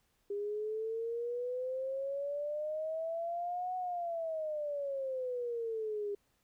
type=exponential two-way sweep; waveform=sine; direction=up then down; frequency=402.7 to 740 to 402.7 Hz; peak=-34 dBFS; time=0.3-6.15 s; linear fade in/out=5 ms; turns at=3.76 s; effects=pink hiss -75 dBFS RMS until 6.43 s